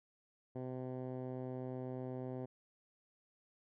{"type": "tone with low-pass filter", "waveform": "10% pulse", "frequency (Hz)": 128.1, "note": "C3", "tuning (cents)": -36, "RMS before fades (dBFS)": -43, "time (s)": [0.55, 2.46], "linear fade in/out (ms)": 10, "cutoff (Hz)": 600, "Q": 0.69, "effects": []}